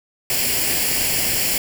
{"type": "noise with comb filter", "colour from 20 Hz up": "white", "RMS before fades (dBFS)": -20, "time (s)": [0.3, 1.58], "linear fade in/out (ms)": 2, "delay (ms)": 0.4, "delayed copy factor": 0.65, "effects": []}